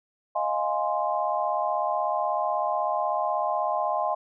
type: chord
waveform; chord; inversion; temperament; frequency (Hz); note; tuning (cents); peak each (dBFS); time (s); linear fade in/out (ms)
sine; F minor seventh; third; equal; 622.3 / 698.5 / 830.6 / 1046.5; Eb5 / F5 / Ab5 / C6; 0 / 0 / 0 / 0; -29; 0.35-4.15; 10
effects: none